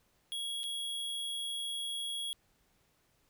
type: tone with dropouts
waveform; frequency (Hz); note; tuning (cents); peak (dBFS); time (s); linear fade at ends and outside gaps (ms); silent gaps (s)
square; 3322; G#7; 0; -36; 0.32-2.33; 0; 0.633-0.639
effects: pink hiss -72 dBFS RMS until 3.29 s